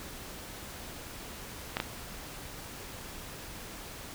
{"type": "clicks", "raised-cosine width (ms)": 0.3, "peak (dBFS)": -13, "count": 2, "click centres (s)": [1.769, 1.801], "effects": ["pink hiss -44 dBFS RMS until 4.14 s"]}